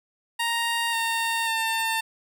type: tone with pitch steps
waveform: 15% pulse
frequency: 932.3 / 915.8 / 899.5 Hz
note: A#5 / A#5 / A5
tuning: 0 / -31 / +38 cents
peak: -17 dBFS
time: 0.39-2.01 s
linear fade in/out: 10 ms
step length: 540 ms
effects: none